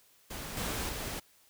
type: noise with level steps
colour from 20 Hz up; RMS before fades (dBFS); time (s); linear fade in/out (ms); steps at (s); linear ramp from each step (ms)
pink; -41 / -35 / -38; 0.3-1.2; 10; 0.57 / 0.89; 2
effects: white hiss -64 dBFS RMS until 1.49 s